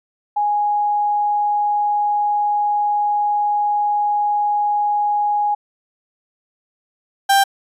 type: tone pair in turn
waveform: sine / 35% pulse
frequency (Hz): 829 / 789.7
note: G#5 / G5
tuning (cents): -3 / +13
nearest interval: minor second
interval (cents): 84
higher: first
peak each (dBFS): -15 / -9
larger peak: second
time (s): 0.36-5.55 / 7.29-7.44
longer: first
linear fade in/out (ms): 10
effects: resampled to 32000 Hz